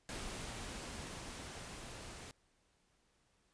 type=noise with level ramp; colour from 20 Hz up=pink; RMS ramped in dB=-44 to -50 dBFS; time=0.09-2.31 s; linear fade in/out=0 ms; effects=pink hiss -75 dBFS RMS until 3.53 s + resampled to 22050 Hz